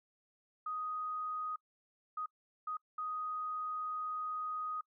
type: tone bursts at uneven times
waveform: sine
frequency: 1248 Hz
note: D#6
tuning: 5 cents sharp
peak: -36 dBFS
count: 4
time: 0.66-1.56 / 2.17-2.26 / 2.67-2.77 / 2.98-4.81 s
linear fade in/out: 5 ms
effects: noise-tail reverb RT60 0.1 s tail -25 dB re dry